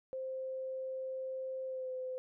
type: tone with pitch glide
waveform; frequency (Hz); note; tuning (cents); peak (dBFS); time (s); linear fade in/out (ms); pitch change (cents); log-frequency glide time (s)
sine; 523.3 to 513.1; C5 to C5; 0 to -34; -37; 0.13-2.18; 0; -34; 1.66-1.91
effects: none